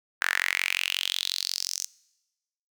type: tone with high-pass filter sweep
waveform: sawtooth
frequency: 45.58 Hz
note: F#1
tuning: 25 cents flat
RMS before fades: -29 dBFS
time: 0.21-1.86 s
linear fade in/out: 0 ms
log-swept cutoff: 1600 to 6200 Hz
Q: 5.2
effects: noise-tail reverb RT60 1.0 s tail -23 dB re dry